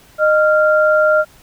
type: tone pair together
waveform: sine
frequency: 615.8 / 1388 Hz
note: D#5 / F6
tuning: -18 / -11 cents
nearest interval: octave + major second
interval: 1407 cents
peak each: -11 / -14 dBFS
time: 0.18-1.25 s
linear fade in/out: 50 ms
effects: pink hiss -47 dBFS RMS until 1.42 s